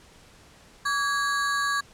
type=ring-modulated tone; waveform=square; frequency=1396.9 Hz; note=F6; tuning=in tune; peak=-21 dBFS; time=0.85-1.81 s; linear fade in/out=10 ms; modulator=254 Hz; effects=pink hiss -53 dBFS RMS until 1.93 s + low-pass 9000 Hz 12 dB/octave